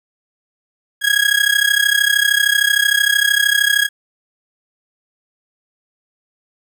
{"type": "tone with amplitude modulation", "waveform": "30% pulse", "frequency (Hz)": 1650, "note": "G#6", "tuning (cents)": -12, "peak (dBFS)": -6, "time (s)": [1.01, 3.89], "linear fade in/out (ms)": 50, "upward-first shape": "sine", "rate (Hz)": 33.1, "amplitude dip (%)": 85, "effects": []}